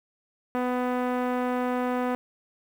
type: tone with low-pass filter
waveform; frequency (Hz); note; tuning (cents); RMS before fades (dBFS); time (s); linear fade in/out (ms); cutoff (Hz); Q
5% pulse; 249.3; B3; +16; -27; 0.55-2.15; 0; 780; 0.53
effects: 8-bit